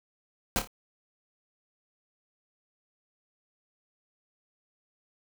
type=noise with echo; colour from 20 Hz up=pink; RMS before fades=-26 dBFS; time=0.56-0.59 s; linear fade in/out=0 ms; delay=28 ms; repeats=3; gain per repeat=-8 dB; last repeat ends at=0.674 s; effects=none